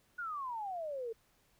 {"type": "exponential sweep", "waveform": "sine", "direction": "down", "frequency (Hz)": [1480, 440], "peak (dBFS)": -37, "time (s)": [0.18, 1.13], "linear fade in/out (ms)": 10, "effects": ["pink hiss -71 dBFS RMS until 1.59 s"]}